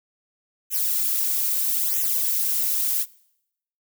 violet noise with flanger, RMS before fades -23 dBFS, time 0.7-3.06 s, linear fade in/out 50 ms, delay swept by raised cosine 0.21 to 3.81 ms, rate 0.78 Hz, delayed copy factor -0.95, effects noise-tail reverb RT60 0.8 s tail -23 dB re dry

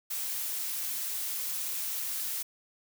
blue noise, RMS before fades -34 dBFS, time 0.1-2.43 s, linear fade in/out 10 ms, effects none

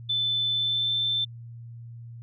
sine tone with pitch glide, 3520 to 3547 Hz, A7 to A7, 0 to +13 cents, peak -23 dBFS, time 0.09-1.25 s, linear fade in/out 10 ms, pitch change +13 cents, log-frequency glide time 0.53-0.94 s, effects added 117 Hz sine -39 dBFS peak until 2.22 s

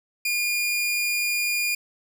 sawtooth tone, 2424 Hz, D#7, 46 cents flat, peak -19 dBFS, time 0.25-1.75 s, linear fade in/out 5 ms, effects none

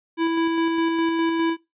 square tone with tremolo, 330 Hz, E4, 2 cents sharp, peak -19 dBFS, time 0.17-1.57 s, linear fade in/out 50 ms, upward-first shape square, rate 4.9 Hz, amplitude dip 25%, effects noise-tail reverb RT60 0.2 s tail -19 dB re dry + resampled to 8000 Hz

